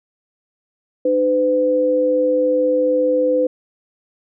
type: tone pair together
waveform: sine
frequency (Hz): 302.4 / 506.7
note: D#4 / B4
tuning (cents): -49 / +44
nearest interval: major sixth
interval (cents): 893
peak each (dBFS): -21 / -14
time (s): 1.05-3.47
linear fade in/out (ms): 5
effects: none